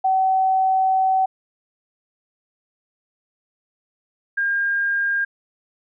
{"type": "tone pair in turn", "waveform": "sine", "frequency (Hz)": [760, 1610.4], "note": ["F#5", "G6"], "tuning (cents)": [46, 46], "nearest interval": "octave + minor second", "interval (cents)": 1300, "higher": "second", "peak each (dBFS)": [-15, -18], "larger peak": "first", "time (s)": [[0.04, 1.26], [4.37, 5.25]], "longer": "first", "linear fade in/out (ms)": 10, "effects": []}